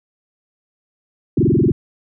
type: tone with frequency modulation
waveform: sine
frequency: 240.9 Hz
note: B3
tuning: 43 cents flat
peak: -11 dBFS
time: 1.37-1.72 s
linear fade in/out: 5 ms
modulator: 21.7 Hz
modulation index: 6.3
effects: none